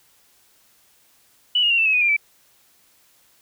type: tone with pitch steps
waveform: sine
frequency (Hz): 2960 / 2858 / 2759 / 2663 / 2571 / 2482 / 2396 / 2313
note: F#7 / F7 / F7 / E7 / E7 / D#7 / D7 / D7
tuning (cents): 0 / +39 / -22 / +17 / -44 / -5 / +34 / -27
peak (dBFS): -15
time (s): 1.55-2.166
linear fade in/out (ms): 5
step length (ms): 77
effects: white hiss -58 dBFS RMS until 3.41 s